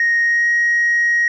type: tone with pitch glide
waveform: sine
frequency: 1867 to 1886.5 Hz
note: A#6 to A#6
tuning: +2 to +20 cents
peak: -11 dBFS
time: 0-1.28 s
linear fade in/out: 2 ms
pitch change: +18 cents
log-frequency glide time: 0.22-0.49 s
effects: tanh soft clip ceiling -10 dBFS